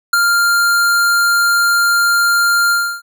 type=tone with ADSR envelope; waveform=square; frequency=1396.9 Hz; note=F6; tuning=in tune; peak=-7 dBFS; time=0.13-3.02 s; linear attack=6 ms; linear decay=9 ms; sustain=-4 dB; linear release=310 ms; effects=none